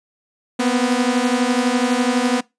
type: beating tone pair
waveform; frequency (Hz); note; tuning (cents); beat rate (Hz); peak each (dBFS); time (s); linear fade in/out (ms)
sawtooth; 241.5 / 253.5; B3 / B3; -39 / +45; 12; -15; 0.59-2.41; 10
effects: noise-tail reverb RT60 0.2 s tail -22 dB re dry + resampled to 22050 Hz